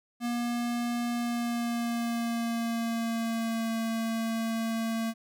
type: tone with pitch glide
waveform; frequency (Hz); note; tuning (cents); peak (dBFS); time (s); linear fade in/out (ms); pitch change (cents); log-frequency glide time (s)
square; 238.7 to 226.2; A#3 to A3; +41 to +48; -29; 0.2-5.14; 50; -93; 1.11-3.73
effects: none